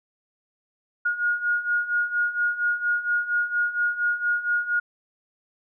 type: beating tone pair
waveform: sine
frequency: 1433 / 1437.3 Hz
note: F6 / F6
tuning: +44 / +49 cents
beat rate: 4.3 Hz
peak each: -27 / -23 dBFS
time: 1.05-4.8 s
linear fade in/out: 10 ms
effects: none